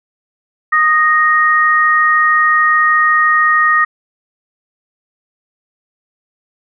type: tone pair together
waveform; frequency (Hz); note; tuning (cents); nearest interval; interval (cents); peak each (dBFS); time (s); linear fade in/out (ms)
sine; 1239.2 / 1864.7; D#6 / A#6; -7 / 0; perfect fifth; 707; -11; 0.72-3.85; 10
effects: none

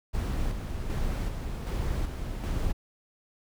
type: noise with tremolo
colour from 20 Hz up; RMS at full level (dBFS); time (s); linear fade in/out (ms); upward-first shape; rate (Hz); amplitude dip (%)
brown; -29; 0.13-2.73; 20; square; 1.3; 40
effects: none

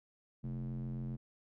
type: tone with band-pass filter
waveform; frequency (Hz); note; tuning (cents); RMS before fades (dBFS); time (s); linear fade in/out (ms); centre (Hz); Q
square; 43.65; F1; 0; -40; 0.43-1.17; 20; 170; 6.2
effects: none

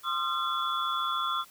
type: tone cluster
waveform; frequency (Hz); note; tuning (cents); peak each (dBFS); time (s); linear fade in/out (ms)
sine; 1049 / 1223 / 1363 / 3431; C6 / D#6 / F6 / A7; +4 / -30 / -43 / -44; -34 / -33 / -31 / -34; 0.03-1.45; 50
effects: white hiss -55 dBFS RMS until 1.5 s

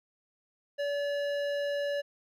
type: tone with hard clipping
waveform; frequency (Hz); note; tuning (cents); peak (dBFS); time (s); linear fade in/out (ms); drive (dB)
triangle; 573; D5; -43; -31; 0.78-2.02; 20; 17
effects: none

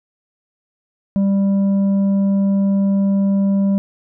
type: tone with tanh clipping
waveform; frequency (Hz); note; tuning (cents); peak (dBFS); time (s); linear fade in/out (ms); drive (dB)
triangle; 197; G3; +9; -14; 1.16-3.78; 0; 10
effects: none

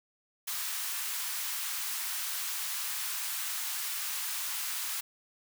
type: high-pass noise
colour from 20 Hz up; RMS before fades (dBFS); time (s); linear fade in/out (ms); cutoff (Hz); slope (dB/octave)
white; -35; 0.47-5.01; 10; 930; 24
effects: none

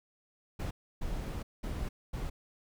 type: noise bursts at uneven times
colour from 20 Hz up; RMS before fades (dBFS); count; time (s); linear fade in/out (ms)
brown; -36; 4; 0.59-0.71 / 1.01-1.43 / 1.63-1.89 / 2.13-2.3; 10
effects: none

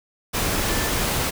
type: tone in noise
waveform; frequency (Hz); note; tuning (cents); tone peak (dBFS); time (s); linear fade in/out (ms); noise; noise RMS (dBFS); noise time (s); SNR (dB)
sine; 1760; A6; 0; -32; 0.68-0.9; 20; pink; -23; 0.33-1.31; -12
effects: none

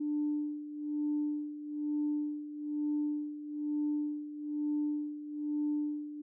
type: tone with tremolo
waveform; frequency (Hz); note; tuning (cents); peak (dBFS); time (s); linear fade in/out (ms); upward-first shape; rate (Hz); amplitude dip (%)
sine; 297; D4; +20; -28; 0-6.22; 10; sine; 1.1; 75
effects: tanh soft clip ceiling -24 dBFS

